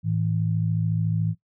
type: tone pair together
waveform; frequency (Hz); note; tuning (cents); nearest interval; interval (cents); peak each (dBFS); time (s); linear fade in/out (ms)
sine; 108.19 / 162.1; A2 / E3; -29 / -29; perfect fifth; 700; -24; 0.03-1.35; 50
effects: noise-tail reverb RT60 0.1 s tail -17 dB re dry